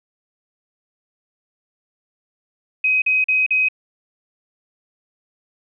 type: tone bursts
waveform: sine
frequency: 2524 Hz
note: D#7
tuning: 24 cents sharp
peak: -14 dBFS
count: 4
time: 2.84-3.686 s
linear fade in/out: 5 ms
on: 180 ms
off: 42 ms
effects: none